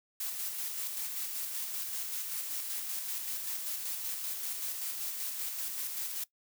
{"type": "noise with tremolo", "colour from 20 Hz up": "blue", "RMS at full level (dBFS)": -36, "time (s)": [0.2, 6.24], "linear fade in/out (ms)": 5, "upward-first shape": "square", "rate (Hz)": 5.2, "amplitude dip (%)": 30, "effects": ["noise-tail reverb RT60 0.1 s tail -19 dB re dry"]}